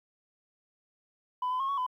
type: tone with pitch steps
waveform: sine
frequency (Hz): 1000 / 1013 / 1081 / 1116 / 1008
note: B5 / B5 / C#6 / C#6 / B5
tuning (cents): +21 / +44 / -44 / +11 / +35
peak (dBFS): -26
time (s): 1.42-1.865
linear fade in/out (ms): 5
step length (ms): 89
effects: tanh soft clip ceiling -26 dBFS + 11-bit